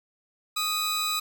sawtooth tone pair together, 1244.5 / 3951 Hz, D#6 / B7, 0 / 0 cents, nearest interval octave + minor sixth, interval 2000 cents, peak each -25 dBFS, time 0.56-1.2 s, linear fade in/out 10 ms, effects none

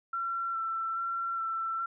sine tone with vibrato, 1349 Hz, E6, 40 cents sharp, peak -30 dBFS, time 0.13-1.86 s, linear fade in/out 5 ms, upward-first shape square, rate 1.2 Hz, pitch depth 14 cents each way, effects none

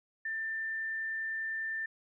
sine tone, 1785 Hz, A6, 24 cents sharp, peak -33 dBFS, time 0.25-1.86 s, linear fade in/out 5 ms, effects none

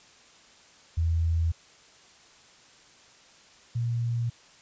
sine tone pair in turn, 82.5 / 117.96 Hz, E2 / A#2, +2 / +21 cents, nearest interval tritone, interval 619 cents, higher second, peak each -22 / -25 dBFS, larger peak first, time 0.97-1.52 / 3.75-4.3 s, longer neither, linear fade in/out 10 ms, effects white hiss -55 dBFS RMS until 4.61 s + resampled to 16000 Hz

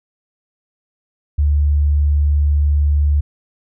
sine tone, 73.1 Hz, D2, 7 cents flat, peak -11 dBFS, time 1.38-3.21 s, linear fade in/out 10 ms, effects none

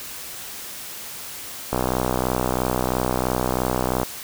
click train, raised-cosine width 1 ms, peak -7 dBFS, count 146, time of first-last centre 1.73-4.032 s, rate 63 Hz, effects white hiss -35 dBFS RMS until 4.23 s

